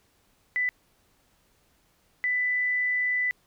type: tone bursts at uneven times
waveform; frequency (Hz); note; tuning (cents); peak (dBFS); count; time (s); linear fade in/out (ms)
sine; 1991; B6; +14; -23; 2; 0.56-0.69 / 2.24-3.31; 0
effects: pink hiss -66 dBFS RMS until 3.46 s